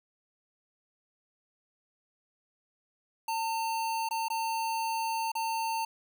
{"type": "tone with dropouts", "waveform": "square", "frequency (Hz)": 900, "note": "A5", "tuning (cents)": 39, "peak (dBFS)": -30, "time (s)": [3.28, 5.85], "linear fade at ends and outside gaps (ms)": 5, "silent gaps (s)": [[4.089, 4.109], [4.284, 4.301], [5.318, 5.352]], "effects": []}